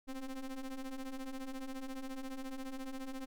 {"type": "ring-modulated tone", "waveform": "square", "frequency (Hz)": 130.81, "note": "C3", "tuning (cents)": 0, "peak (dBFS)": -38, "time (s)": [0.07, 3.26], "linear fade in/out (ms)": 20, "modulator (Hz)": 138, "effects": []}